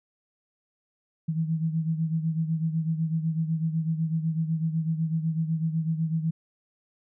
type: beating tone pair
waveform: sine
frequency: 159.9 / 167.9 Hz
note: D#3 / E3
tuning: +48 / +32 cents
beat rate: 8 Hz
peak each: -25 / -31 dBFS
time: 1.28-6.31 s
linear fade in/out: 10 ms
effects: none